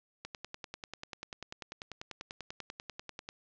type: click train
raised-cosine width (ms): 0.2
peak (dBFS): -24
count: 32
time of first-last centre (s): 0.25-3.289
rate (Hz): 10.2
effects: resampled to 16000 Hz + 9-bit

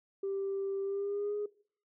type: tone with pitch glide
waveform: sine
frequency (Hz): 392 to 414.8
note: G4 to G#4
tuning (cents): 0 to -2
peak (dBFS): -31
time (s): 0.23-1.46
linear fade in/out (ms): 5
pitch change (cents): +98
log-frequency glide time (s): 0.83-1.35
effects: noise-tail reverb RT60 0.5 s tail -20 dB re dry + tanh soft clip ceiling -28 dBFS

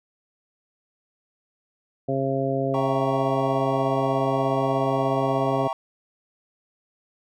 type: harmonic tone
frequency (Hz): 135.2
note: C#3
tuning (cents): -43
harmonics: 1 / 2 / 3 / 4 / 5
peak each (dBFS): -28 / -28 / -28 / -28 / -28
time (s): 2.08-5.68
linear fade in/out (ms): 10
type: chord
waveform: triangle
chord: E diminished seventh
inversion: none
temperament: equal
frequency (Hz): 659.3 / 784 / 932.3 / 1108.7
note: E5 / G5 / Bb5 / Db6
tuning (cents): 0 / 0 / 0 / 0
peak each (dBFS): -29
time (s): 2.74-5.73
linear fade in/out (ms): 2
effects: none

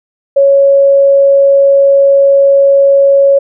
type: tone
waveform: sine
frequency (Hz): 554.4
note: C#5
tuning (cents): 0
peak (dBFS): -3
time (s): 0.36-3.39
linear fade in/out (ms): 10
effects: none

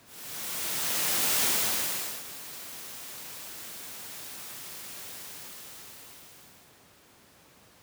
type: noise with ADSR envelope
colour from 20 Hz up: white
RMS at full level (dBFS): -25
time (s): 0.04-6.82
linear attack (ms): 1400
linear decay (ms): 790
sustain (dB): -17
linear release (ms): 1700
effects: pink hiss -57 dBFS RMS until 7.82 s + high-pass 100 Hz 12 dB/octave

